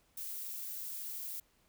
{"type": "noise", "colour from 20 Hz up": "violet", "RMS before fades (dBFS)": -42, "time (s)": [0.17, 1.4], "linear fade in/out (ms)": 5, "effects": ["pink hiss -71 dBFS RMS until 1.68 s"]}